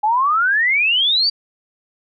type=exponential sweep; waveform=sine; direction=up; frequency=824 to 4740 Hz; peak=-13 dBFS; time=0.03-1.3 s; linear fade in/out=10 ms; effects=none